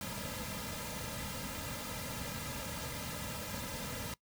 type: noise with comb filter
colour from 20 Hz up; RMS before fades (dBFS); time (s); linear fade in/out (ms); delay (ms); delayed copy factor
pink; -41; 0.01-4.14; 2; 2.7; -0.9
effects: noise-tail reverb RT60 0.1 s tail -21 dB re dry